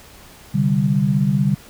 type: chord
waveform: sine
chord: C suspended second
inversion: none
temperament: equal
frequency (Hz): 130.81 / 146.83 / 196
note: C3 / D3 / G3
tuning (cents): 0 / 0 / 0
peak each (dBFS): -21 / -18 / -18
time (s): 0.54-1.55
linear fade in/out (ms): 10
effects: pink hiss -44 dBFS RMS until 1.69 s